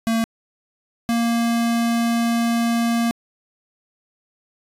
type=tone pair in turn; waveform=square; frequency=226.8 / 233 Hz; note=A#3 / A#3; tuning=-47 / -1 cents; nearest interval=unison; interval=46 cents; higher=second; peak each=-18 dBFS; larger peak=neither; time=0.07-0.24 / 1.09-3.11 s; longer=second; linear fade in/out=0 ms; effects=resampled to 32000 Hz